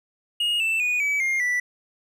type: tone with pitch steps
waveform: triangle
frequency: 2865 / 2658 / 2465 / 2287 / 2122 / 1968.2 Hz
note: F7 / E7 / D#7 / D7 / C7 / B6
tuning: +44 / +14 / -17 / -47 / +24 / -6 cents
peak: -19 dBFS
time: 0.4-1.6 s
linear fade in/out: 5 ms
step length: 200 ms
effects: none